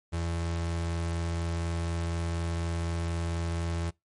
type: tone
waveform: 35% pulse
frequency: 84.1 Hz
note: E2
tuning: 35 cents sharp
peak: -27 dBFS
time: 0.12-3.91 s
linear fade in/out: 20 ms
effects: noise-tail reverb RT60 0.2 s tail -25 dB re dry + MP3 48 kbps